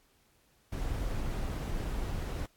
brown noise, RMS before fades -34 dBFS, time 0.72-2.46 s, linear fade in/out 5 ms, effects pink hiss -68 dBFS RMS until 2.56 s + AAC 64 kbps

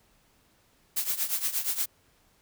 blue noise with tremolo, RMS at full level -26 dBFS, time 0.96-1.86 s, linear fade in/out 10 ms, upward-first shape triangle, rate 8.5 Hz, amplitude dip 85%, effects pink hiss -65 dBFS RMS until 2.41 s

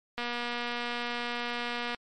click train, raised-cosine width 0.3 ms, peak -18 dBFS, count 425, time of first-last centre 0.18-1.947 s, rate 240 Hz, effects MP3 64 kbps

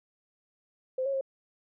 sine tone with pitch steps, 518 / 549 / 537 Hz, C5 / C#5 / C5, -17 / -17 / +45 cents, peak -27 dBFS, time 0.98-1.211 s, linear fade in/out 5 ms, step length 77 ms, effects none

